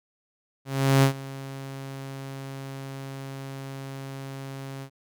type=tone with ADSR envelope; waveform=sawtooth; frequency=135.8 Hz; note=C#3; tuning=35 cents flat; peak=-11 dBFS; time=0.65-4.9 s; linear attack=380 ms; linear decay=98 ms; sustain=-20 dB; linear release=76 ms; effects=none